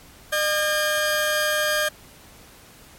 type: tone pair together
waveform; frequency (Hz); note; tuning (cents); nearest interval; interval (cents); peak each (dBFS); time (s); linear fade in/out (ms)
sawtooth; 606.4 / 1616; D#5 / G#6; -45 / -48; octave + perfect fourth; 1697; -19; 0.32-1.89; 10
effects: pink hiss -48 dBFS RMS until 2.98 s + MP3 64 kbps